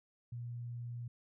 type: tone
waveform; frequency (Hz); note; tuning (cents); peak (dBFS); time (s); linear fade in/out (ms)
sine; 119.7; A#2; +46; -40; 0.32-1.08; 5
effects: none